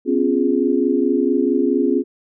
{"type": "chord", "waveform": "sine", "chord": "C# dominant seventh", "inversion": "third", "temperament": "equal with one note detuned", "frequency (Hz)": [252.7, 277.2, 349.2, 415.3], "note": ["B3", "C#4", "E#4", "G#4"], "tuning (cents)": [40, 0, 0, 0], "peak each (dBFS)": [-20, -19, -20, -21], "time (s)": [0.05, 2.04], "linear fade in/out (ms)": 50, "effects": []}